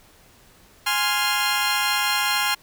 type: chord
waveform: 15% pulse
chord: F minor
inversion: first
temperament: equal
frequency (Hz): 830.6 / 1046.5 / 1396.9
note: Ab5 / C6 / F6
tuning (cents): 0 / 0 / 0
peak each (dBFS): -18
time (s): 0.86-2.55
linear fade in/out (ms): 10
effects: pink hiss -53 dBFS RMS until 2.62 s